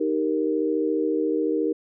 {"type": "chord", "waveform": "sine", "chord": "Eb major", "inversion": "none", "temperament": "equal", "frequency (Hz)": [311.1, 392, 466.2], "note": ["Eb4", "G4", "Bb4"], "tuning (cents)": [0, 0, 0], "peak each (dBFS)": [-24, -27, -25], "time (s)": [0, 1.73], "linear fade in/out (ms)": 10, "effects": []}